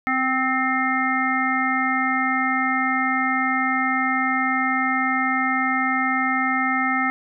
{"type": "harmonic tone with a mistuned harmonic", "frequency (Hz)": 260, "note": "C4", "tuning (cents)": -11, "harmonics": [1, 3, 5, 7, 8], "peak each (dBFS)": [-25, -26, -24, -26, -25], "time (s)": [0.07, 7.1], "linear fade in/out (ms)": 0, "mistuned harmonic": 8, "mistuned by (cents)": 30, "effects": []}